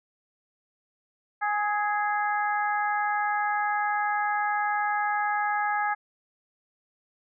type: harmonic tone with a mistuned harmonic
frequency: 415.3 Hz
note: G#4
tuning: in tune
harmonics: 2 / 3 / 4 / 5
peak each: -26 / -31 / -30 / -37 dBFS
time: 1.41-5.95 s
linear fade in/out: 20 ms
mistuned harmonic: 3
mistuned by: +23 cents
effects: none